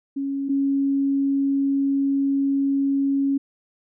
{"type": "tone pair in turn", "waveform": "sine", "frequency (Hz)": [276.1, 276.1], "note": ["C#4", "C#4"], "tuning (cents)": [-7, -7], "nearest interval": "unison", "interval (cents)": 0, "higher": "neither", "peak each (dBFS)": [-23, -18], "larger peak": "second", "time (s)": [[0.16, 0.49], [0.49, 3.38]], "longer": "second", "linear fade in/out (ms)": 10, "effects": []}